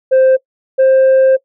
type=tone pair in turn; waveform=sine; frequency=523.3 / 527.9 Hz; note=C5 / C5; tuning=0 / +15 cents; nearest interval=unison; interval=15 cents; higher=second; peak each=-3 dBFS; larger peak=neither; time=0.11-0.37 / 0.78-1.37 s; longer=second; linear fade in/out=20 ms; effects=noise-tail reverb RT60 0.1 s tail -21 dB re dry + tanh soft clip ceiling -5 dBFS